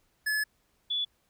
square / sine tone pair in turn, 1714 / 3437 Hz, A6 / A7, -46 / -41 cents, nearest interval octave, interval 1205 cents, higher second, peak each -27 dBFS, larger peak neither, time 0.26-0.44 / 0.9-1.05 s, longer first, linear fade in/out 10 ms, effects pink hiss -71 dBFS RMS until 1.29 s

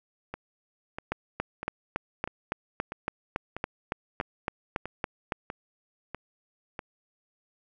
two click trains, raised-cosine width 0.5 ms, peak -20 / -13 dBFS, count 11 / 16, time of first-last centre 0.34-6.792 / 1.12-5.322 s, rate 1.55 / 3.57 Hz, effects none

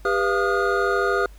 triangle tone cluster, 399.9 / 492.7 / 686 / 1233 / 1431 Hz, G4 / B4 / F5 / D#6 / F6, +35 / -4 / -31 / -16 / +42 cents, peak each -21 / -24 / -26 / -24 / -23 dBFS, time 0.05-1.26 s, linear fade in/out 2 ms, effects added 50 Hz sine -41 dBFS peak until 1.38 s + pink hiss -55 dBFS RMS until 1.38 s

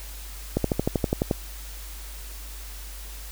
slowing click train, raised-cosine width 2 ms, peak -8 dBFS, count 10, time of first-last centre 0.57-1.312 s, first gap 73 ms, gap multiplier 1.03, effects added 50 Hz sine -37 dBFS peak until 3.31 s + white hiss -43 dBFS RMS until 3.31 s

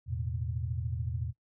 sine chord, E suspended fourth, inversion none, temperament just, 82.41 / 109.88 / 123.61 Hz, E2 / A2 / B2, 0 / -2 / +2 cents, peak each -35 / -36 / -36 dBFS, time 0.06-1.33 s, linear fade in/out 50 ms, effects noise-tail reverb RT60 0.1 s tail -22 dB re dry

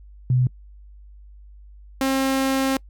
sine / sawtooth tone pair in turn, 126.3 / 267.6 Hz, B2 / C4, +39 / +39 cents, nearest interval octave + minor second, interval 1300 cents, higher second, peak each -15 dBFS, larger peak neither, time 0.3-0.47 / 2.01-2.77 s, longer second, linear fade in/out 2 ms, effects noise-tail reverb RT60 0.1 s tail -26 dB re dry + added 50 Hz sine -42 dBFS peak until 2.89 s

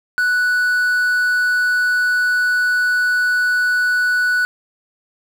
triangle tone with quantisation, 1480 Hz, F#6, in tune, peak -12 dBFS, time 0.18-4.45 s, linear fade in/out 0 ms, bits 6, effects none

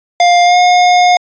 square tone with pitch glide, 703 to 717.4 Hz, F5 to F5, +11 to +46 cents, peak -6 dBFS, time 0.2-1.17 s, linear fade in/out 2 ms, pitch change +35 cents, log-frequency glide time 0.44-0.57 s, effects resampled to 16000 Hz

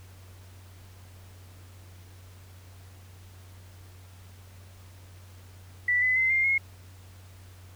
sine tone with pitch steps, 1968 / 2014 / 2061 / 2109 / 2159 Hz, B6 / B6 / C7 / C7 / C#7, -7 / +33 / -27 / +13 / -46 cents, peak -21 dBFS, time 5.88-6.58 s, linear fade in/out 5 ms, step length 140 ms, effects added 92 Hz sine -47 dBFS peak until 7.75 s + pink hiss -56 dBFS RMS until 7.75 s

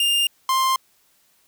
45% pulse tone pair in turn, 2806 / 1051.1 Hz, F7 / C6, +8 / +8 cents, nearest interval octave + perfect fourth, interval 1700 cents, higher first, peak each -17 / -17 dBFS, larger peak neither, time 0-0.27 / 0.49-0.76 s, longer neither, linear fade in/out 2 ms, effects white hiss -61 dBFS RMS until 1.47 s

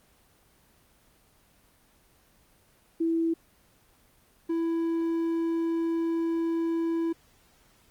sine / triangle tone pair in turn, 329.6 / 331.3 Hz, E4 / E4, 0 / +9 cents, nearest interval unison, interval 9 cents, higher second, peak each -23 dBFS, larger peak neither, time 3-3.34 / 4.49-7.13 s, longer second, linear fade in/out 10 ms, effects pink hiss -62 dBFS RMS until 7.9 s + Opus 24 kbps

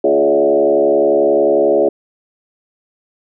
sine tone with frequency modulation, 490.4 Hz, B4, 12 cents flat, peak -9 dBFS, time 0.04-1.89 s, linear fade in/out 5 ms, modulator 71.3 Hz, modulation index 2.3, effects none

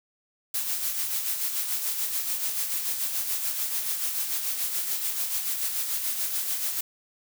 blue noise with tremolo, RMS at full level -27 dBFS, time 0.54-6.81 s, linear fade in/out 5 ms, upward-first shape sine, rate 6.9 Hz, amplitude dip 45%, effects none

